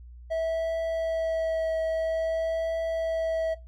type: tone with vibrato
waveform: triangle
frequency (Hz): 650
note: E5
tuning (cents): -24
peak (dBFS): -23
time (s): 0.3-3.55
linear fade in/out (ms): 20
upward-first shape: triangle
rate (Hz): 0.5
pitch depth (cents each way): 15
effects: noise-tail reverb RT60 0.2 s tail -17 dB re dry + added 60 Hz sine -43 dBFS peak until 3.67 s

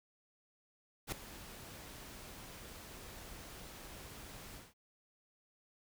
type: noise with ADSR envelope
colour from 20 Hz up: pink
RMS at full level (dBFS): -37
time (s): 1.07-4.74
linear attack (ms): 52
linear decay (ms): 3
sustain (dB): -14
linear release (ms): 190
effects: none

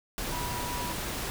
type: tone in noise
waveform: sine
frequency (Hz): 974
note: B5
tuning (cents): -24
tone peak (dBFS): -36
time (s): 0.32-0.92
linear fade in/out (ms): 0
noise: pink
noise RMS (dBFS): -34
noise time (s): 0.18-1.3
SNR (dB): -5
effects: none

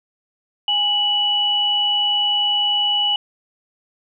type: tone pair together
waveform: sine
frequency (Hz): 827 / 2950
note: G#5 / F#7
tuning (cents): -8 / -6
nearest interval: octave + minor seventh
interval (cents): 2202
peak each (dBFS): -25 / -16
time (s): 0.68-3.16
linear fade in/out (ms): 2
effects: none

